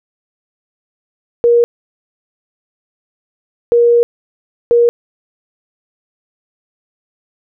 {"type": "tone bursts at uneven times", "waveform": "sine", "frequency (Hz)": 473.6, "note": "A#4", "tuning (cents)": 27, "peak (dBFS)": -6, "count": 3, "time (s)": [[1.44, 1.64], [3.72, 4.03], [4.71, 4.89]], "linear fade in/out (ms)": 0, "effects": []}